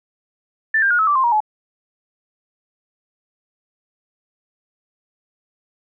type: tone with pitch steps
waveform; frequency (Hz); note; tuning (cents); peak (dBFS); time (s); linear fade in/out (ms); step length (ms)
sine; 1768 / 1593.4 / 1436.1 / 1294.3 / 1166.4 / 1051.3 / 947.4 / 853.9; A6 / G6 / F6 / E6 / D6 / C6 / A#5 / G#5; +8 / +28 / +48 / -32 / -12 / +8 / +28 / +48; -13; 0.74-1.404; 5; 83
effects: none